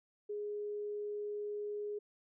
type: tone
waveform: sine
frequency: 415.3 Hz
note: G#4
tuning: in tune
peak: -37 dBFS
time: 0.29-1.99 s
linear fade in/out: 10 ms
effects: none